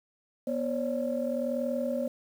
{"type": "tone cluster", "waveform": "sine", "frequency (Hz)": [243.5, 541, 582], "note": ["B3", "C#5", "D5"], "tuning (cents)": [-24, -42, -16], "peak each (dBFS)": [-31, -31, -33], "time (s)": [0.47, 2.08], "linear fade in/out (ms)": 5, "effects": ["tanh soft clip ceiling -19 dBFS", "9-bit"]}